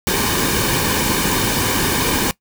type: noise with comb filter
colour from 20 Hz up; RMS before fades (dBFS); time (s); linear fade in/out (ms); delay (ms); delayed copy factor
pink; -18; 0.07-2.31; 0; 1.5; -0.6
effects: noise-tail reverb RT60 0.1 s tail -20 dB re dry